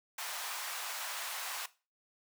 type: high-pass noise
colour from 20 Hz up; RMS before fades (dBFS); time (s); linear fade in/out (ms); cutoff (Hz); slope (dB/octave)
pink; -40; 0.18-1.66; 5; 780; 24
effects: noise-tail reverb RT60 0.3 s tail -17 dB re dry